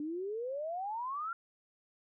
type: exponential sweep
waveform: sine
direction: up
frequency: 290.2 to 1399 Hz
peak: -35 dBFS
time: 0-1.33 s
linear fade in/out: 2 ms
effects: none